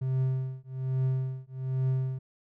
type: tone with tremolo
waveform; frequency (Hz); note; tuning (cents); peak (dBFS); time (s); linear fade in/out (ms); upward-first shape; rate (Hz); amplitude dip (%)
triangle; 130.81; C3; 0; -21; 0.01-2.19; 10; triangle; 1.2; 100
effects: none